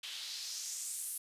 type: noise with band-pass filter sweep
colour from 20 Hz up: white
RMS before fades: -42 dBFS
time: 0.03-1.18 s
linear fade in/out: 5 ms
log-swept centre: 3100 to 11000 Hz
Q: 2.6
effects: resampled to 32000 Hz